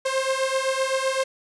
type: beating tone pair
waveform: sawtooth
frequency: 526 / 533.8 Hz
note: C5 / C5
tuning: +9 / +35 cents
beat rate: 7.8 Hz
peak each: -21 dBFS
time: 0.05-1.24 s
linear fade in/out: 10 ms
effects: resampled to 24000 Hz + 8-bit